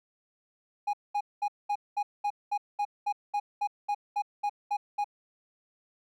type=tone bursts; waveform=triangle; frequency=823 Hz; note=G#5; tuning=16 cents flat; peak=-24 dBFS; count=16; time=0.87-5.044 s; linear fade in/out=10 ms; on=64 ms; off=210 ms; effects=none